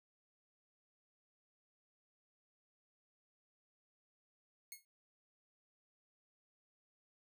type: tone with exponential decay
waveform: 5% pulse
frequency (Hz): 2170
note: C#7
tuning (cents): -37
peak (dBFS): -34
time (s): 4.72-4.85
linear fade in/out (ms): 1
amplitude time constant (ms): 28
effects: none